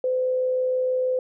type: tone with amplitude modulation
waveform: sine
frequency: 510 Hz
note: C5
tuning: 44 cents flat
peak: -19 dBFS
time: 0.04-1.19 s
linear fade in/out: 2 ms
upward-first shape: sine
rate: 66.3 Hz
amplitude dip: 25%
effects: none